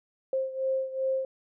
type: beating tone pair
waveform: sine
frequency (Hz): 528 / 530.6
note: C5 / C5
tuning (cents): +16 / +24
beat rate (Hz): 2.6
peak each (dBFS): -28 / -32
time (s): 0.33-1.25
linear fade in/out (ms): 2
effects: none